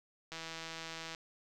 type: click train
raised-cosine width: 0.2 ms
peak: -26 dBFS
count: 136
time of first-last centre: 0.32-1.148 s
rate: 163 Hz
effects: none